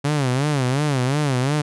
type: tone with vibrato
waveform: sawtooth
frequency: 137.4 Hz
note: C#3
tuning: 15 cents flat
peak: -14 dBFS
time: 0.04-1.62 s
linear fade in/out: 10 ms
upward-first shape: sine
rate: 2.8 Hz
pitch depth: 170 cents each way
effects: resampled to 24000 Hz